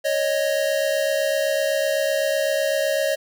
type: tone pair together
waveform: square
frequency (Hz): 554.4 / 622.3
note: C#5 / D#5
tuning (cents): 0 / 0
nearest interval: major second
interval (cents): 200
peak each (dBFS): -23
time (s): 0.04-3.16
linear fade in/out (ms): 20
effects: none